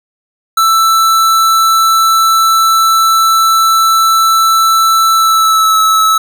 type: tone with pitch glide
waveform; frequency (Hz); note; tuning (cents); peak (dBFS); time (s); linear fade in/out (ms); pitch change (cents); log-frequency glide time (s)
square; 1325 to 1302.2; E6 to E6; +9 to -22; -7; 0.57-6.18; 5; -31; 5.13-5.77
effects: none